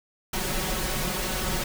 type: noise with comb filter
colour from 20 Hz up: pink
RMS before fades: -28 dBFS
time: 0.33-1.64 s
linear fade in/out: 5 ms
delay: 5.4 ms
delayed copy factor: +0.85
effects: none